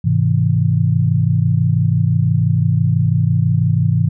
sine chord, Ab augmented, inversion none, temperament just, 103.83 / 129.78 / 162.23 Hz, Ab2 / C3 / E3, 0 / -14 / -27 cents, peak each -16 dBFS, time 0.04-4.09 s, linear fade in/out 10 ms, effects none

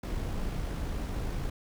brown noise with amplitude modulation, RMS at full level -32 dBFS, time 0.03-1.5 s, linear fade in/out 5 ms, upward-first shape sine, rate 54.9 Hz, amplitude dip 25%, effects none

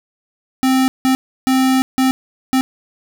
square tone bursts at uneven times, 261.6 Hz, C4, in tune, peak -12 dBFS, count 5, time 0.63-0.88 / 1.05-1.15 / 1.47-1.82 / 1.98-2.11 / 2.53-2.61 s, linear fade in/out 0 ms, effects none

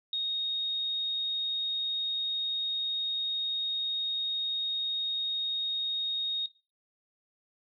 sine tone, 3729 Hz, A#7, in tune, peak -28 dBFS, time 0.13-6.46 s, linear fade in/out 2 ms, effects noise-tail reverb RT60 0.3 s tail -19 dB re dry

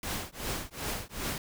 pink noise with tremolo, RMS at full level -32 dBFS, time 0.03-1.38 s, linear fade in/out 2 ms, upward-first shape triangle, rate 2.6 Hz, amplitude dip 100%, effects none

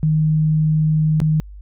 sine tone with dropouts, 155.56 Hz, D#3, in tune, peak -13 dBFS, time 0.03-1.4 s, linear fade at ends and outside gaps 0 ms, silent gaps 1.202-1.216 s, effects added 50 Hz sine -34 dBFS peak until 1.61 s

